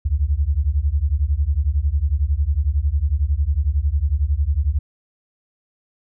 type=beating tone pair; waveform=sine; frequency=66.9 / 77.9 Hz; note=C2 / D#2; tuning=+39 / +3 cents; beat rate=11 Hz; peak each=-19 dBFS; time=0.05-4.79 s; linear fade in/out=10 ms; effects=none